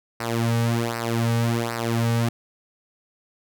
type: tone with flanger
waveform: sawtooth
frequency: 116.4 Hz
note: A#2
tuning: 2 cents flat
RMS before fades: -23 dBFS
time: 0.2-2.29 s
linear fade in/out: 5 ms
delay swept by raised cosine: 0.29 to 2.99 ms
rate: 1.3 Hz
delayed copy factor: -0.8
effects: none